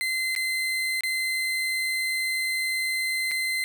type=tone with dropouts; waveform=35% pulse; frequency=2063 Hz; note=C7; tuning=25 cents flat; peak=-23 dBFS; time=0.01-3.64 s; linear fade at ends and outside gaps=0 ms; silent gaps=0.351-0.362 / 1.008-1.035 / 3.312-3.316 s; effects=none